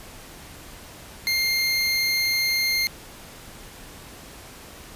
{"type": "tone pair together", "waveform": "square", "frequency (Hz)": [2112, 4224], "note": ["C7", "C8"], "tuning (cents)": [16, 16], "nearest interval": "octave", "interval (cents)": 1200, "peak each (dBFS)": -24, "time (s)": [1.27, 2.87], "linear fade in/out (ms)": 0, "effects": ["pink hiss -43 dBFS RMS until 4.95 s", "resampled to 32000 Hz"]}